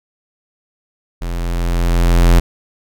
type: tone with level ramp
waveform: square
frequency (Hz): 43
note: F1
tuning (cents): -26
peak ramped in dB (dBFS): -21 to -6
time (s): 1.21-2.4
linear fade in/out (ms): 10
effects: none